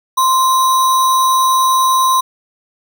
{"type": "tone with sample-and-hold", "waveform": "sine", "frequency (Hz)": 1045, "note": "C6", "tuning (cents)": -2, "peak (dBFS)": -9, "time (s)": [0.17, 2.21], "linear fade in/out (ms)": 10, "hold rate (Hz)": 4900, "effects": []}